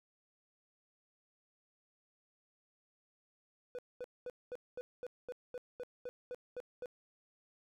triangle tone bursts, 495.6 Hz, B4, 6 cents sharp, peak -38 dBFS, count 13, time 3.75-6.858 s, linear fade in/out 0 ms, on 36 ms, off 220 ms, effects none

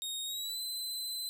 sawtooth tone with pitch glide, 3729 to 4043 Hz, A#7 to B7, 0 to +40 cents, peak -33 dBFS, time 0.02-1.29 s, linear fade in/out 0 ms, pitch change +140 cents, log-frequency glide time 0.25-0.6 s, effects none

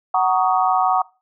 sine chord, D# minor seventh, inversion first, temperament just, 746.7 / 933.4 / 1120.1 / 1244.5 Hz, F#5 / A#5 / C#6 / D#6, +16 / +2 / +18 / 0 cents, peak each -17 / -22 / -21 / -23 dBFS, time 0.14-1.02 s, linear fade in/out 5 ms, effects noise-tail reverb RT60 0.3 s tail -22 dB re dry

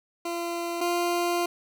20% pulse tone pair in turn, 342.2 / 347.8 Hz, F4 / F4, -35 / -7 cents, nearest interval unison, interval 28 cents, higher second, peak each -24 / -19 dBFS, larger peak second, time 0.25-0.81 / 0.81-1.46 s, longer second, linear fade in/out 5 ms, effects none

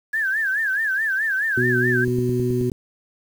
sine tone with vibrato, 1661.2 Hz, G#6, in tune, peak -19 dBFS, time 0.13-2.05 s, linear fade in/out 10 ms, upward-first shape sine, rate 4.7 Hz, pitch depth 150 cents each way
harmonic tone, 123.47 Hz, B2, in tune, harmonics 1 / 2 / 3, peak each -23 / -24 / -22 dBFS, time 1.57-2.7 s, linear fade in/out 5 ms
click train, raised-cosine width 3 ms, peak -18 dBFS, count 7, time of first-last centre 2.08-2.718 s, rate 9.4 Hz
effects 7-bit

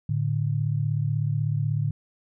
sine tone pair together, 110.57 / 146.83 Hz, A2 / D3, +9 / 0 cents, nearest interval perfect fourth, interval 491 cents, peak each -25 dBFS, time 0.09-1.91 s, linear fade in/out 5 ms, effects none

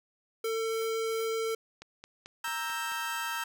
square tone, 448.7 Hz, A4, 34 cents sharp, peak -30 dBFS, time 0.44-1.55 s, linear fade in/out 5 ms
click train, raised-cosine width 0.2 ms, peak -28 dBFS, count 6, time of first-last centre 1.82-2.919 s, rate 4.55 Hz
30% pulse chord, E diminished, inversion second, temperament equal with one note detuned, 932.3 / 1318.5 / 1581.6 Hz, Bb5 / E6 / G6, 0 / 0 / +15 cents, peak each -34 dBFS, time 2.44-3.44 s, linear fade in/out 5 ms
effects none

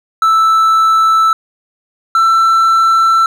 triangle tone pair in turn, 1318.5 / 1336.9 Hz, E6 / E6, 0 / +24 cents, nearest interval unison, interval 24 cents, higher second, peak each -5 dBFS, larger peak neither, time 0.22-1.33 / 2.15-3.26 s, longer neither, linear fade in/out 2 ms, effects none

